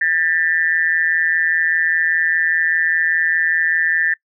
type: tone with amplitude modulation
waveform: sine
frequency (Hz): 1786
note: A6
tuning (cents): +25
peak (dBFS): -10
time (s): 0.01-4.14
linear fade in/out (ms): 5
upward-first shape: sine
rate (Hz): 165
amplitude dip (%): 90
effects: noise-tail reverb RT60 0.1 s tail -24 dB re dry